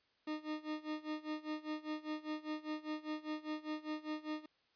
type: tone with tremolo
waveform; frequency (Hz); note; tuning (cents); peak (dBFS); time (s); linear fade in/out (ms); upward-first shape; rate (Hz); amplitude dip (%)
40% pulse; 306.8; D#4; -24; -36; 0.27-4.46; 5; sine; 5; 90
effects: white hiss -75 dBFS RMS until 4.75 s + resampled to 11025 Hz